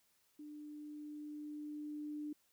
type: tone with level ramp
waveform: sine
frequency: 298.4 Hz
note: D4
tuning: 28 cents sharp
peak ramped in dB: -48 to -40 dBFS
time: 0.39-2.33 s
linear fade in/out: 5 ms
effects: white hiss -75 dBFS RMS until 2.52 s